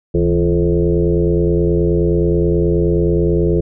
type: tone with frequency modulation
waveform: sine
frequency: 253.4 Hz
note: B3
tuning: 45 cents sharp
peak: -11 dBFS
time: 0.14-3.61 s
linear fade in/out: 10 ms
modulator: 89.4 Hz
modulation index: 2.5
effects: none